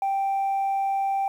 sine tone, 784 Hz, G5, in tune, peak -20 dBFS, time 0.02-1.28 s, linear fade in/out 2 ms, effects tanh soft clip ceiling -20 dBFS + 9-bit

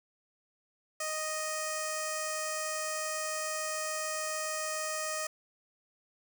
5% pulse tone with notch filter, 622.3 Hz, D#5, in tune, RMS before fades -35 dBFS, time 1-5.27 s, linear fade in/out 5 ms, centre 3600 Hz, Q 0.65, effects none

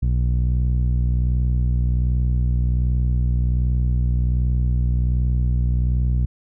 sawtooth tone with low-pass filter, 61.3 Hz, B1, 12 cents flat, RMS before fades -19 dBFS, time 0.02-6.26 s, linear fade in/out 10 ms, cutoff 130 Hz, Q 1.2, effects none

